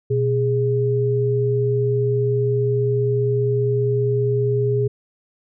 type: tone pair together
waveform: sine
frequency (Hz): 122.64 / 412.5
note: B2 / G#4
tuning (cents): -12 / -12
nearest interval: octave + major sixth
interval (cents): 2100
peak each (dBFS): -19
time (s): 0.1-4.88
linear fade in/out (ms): 10
effects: none